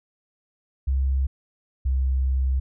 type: tone pair in turn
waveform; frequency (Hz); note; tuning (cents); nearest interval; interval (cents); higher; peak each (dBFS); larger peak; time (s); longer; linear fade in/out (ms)
sine; 66.8 / 65.61; C2 / C2; +36 / +5; unison; 31; first; -19; neither; 0.87-1.27 / 1.85-2.6; second; 10
effects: none